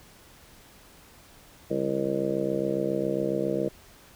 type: harmonic tone with a mistuned harmonic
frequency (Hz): 67.3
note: C2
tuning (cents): +49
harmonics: 2 / 3 / 4 / 5 / 6 / 7 / 8 / 9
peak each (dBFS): -37 / -33 / -38 / -30 / -37 / -30 / -34 / -33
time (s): 1.7-3.69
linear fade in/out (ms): 10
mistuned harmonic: 2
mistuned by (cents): +110
effects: pink hiss -53 dBFS RMS until 4.15 s